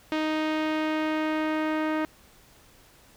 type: tone with low-pass filter sweep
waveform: sawtooth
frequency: 311.1 Hz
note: D#4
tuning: in tune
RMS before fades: -27 dBFS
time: 0.12-2.05 s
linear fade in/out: 0 ms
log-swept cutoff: 3300 to 1900 Hz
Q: 1.2
effects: pink hiss -56 dBFS RMS until 3.16 s